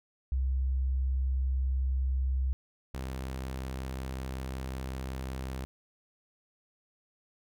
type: tone pair in turn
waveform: sine / sawtooth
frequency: 65.41 / 65.41 Hz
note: C2 / C2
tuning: 0 / 0 cents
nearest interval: unison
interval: 0 cents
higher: neither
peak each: -26 / -31 dBFS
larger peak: first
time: 0.32-2.53 / 2.94-5.65 s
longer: second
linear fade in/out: 0 ms
effects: none